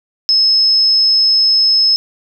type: tone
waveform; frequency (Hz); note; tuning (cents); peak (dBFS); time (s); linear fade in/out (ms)
sine; 5190; E8; -28; -8; 0.29-1.96; 0
effects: none